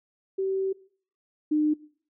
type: tone pair in turn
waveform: sine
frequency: 384.4 / 303.3 Hz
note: G4 / D#4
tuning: -34 / -44 cents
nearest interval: major third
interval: 410 cents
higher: first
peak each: -24 / -20 dBFS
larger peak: second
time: 0.38-0.73 / 1.51-1.74 s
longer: first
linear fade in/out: 10 ms
effects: noise-tail reverb RT60 0.5 s tail -20 dB re dry